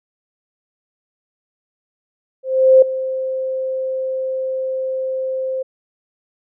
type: tone with ADSR envelope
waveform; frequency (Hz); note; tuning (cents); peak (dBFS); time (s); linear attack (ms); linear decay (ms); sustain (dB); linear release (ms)
sine; 523.3; C5; 0; -4; 2.43-5.63; 390; 5; -15; 12
effects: none